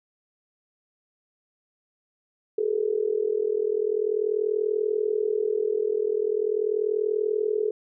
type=tone with amplitude modulation; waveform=sine; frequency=426.8 Hz; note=G#4; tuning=47 cents sharp; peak=-18 dBFS; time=2.58-7.71 s; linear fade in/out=5 ms; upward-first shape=sine; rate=40.4 Hz; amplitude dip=90%; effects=none